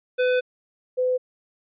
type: tone pair in turn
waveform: square / sine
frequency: 502 / 506.1 Hz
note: B4 / B4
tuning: +28 / +42 cents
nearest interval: unison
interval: 14 cents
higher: second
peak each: -19 dBFS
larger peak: neither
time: 0.18-0.41 / 0.97-1.18 s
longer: first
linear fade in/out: 20 ms
effects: resampled to 8000 Hz